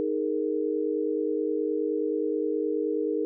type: chord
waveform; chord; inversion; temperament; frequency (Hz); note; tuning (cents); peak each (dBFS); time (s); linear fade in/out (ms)
sine; D# suspended fourth; none; equal with one note detuned; 311.1 / 415.3 / 464.8; D#4 / G#4 / A#4; 0 / 0 / -5; -29; 0-3.25; 0
effects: none